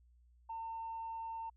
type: tone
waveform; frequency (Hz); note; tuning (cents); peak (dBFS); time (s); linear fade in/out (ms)
sine; 905; A5; +48; -39; 0.49-1.5; 10
effects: tanh soft clip ceiling -36 dBFS + added 60 Hz sine -63 dBFS peak until 1.56 s